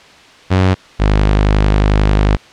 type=tone pair in turn; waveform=sawtooth; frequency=93.6 / 51.18 Hz; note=F#2 / G#1; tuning=+20 / -25 cents; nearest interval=minor seventh; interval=1045 cents; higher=first; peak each=-5 dBFS; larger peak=neither; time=0.5-0.75 / 0.99-2.37 s; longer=second; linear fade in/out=20 ms; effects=white hiss -41 dBFS RMS until 2.52 s + low-pass 4000 Hz 12 dB/octave